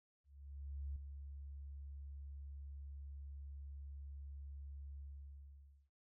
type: tone with ADSR envelope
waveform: sine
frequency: 70 Hz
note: C#2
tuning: 18 cents sharp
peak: -40 dBFS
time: 0.24-5.9 s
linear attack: 720 ms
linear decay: 4 ms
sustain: -7 dB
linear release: 910 ms
effects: none